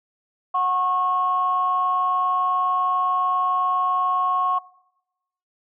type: tone pair together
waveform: sine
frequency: 735 / 1092.3 Hz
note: F#5 / C#6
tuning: -12 / -26 cents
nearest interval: perfect fifth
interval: 686 cents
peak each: -24 / -19 dBFS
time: 0.54-4.59 s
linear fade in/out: 10 ms
effects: noise-tail reverb RT60 0.9 s tail -21 dB re dry + tanh soft clip ceiling -11 dBFS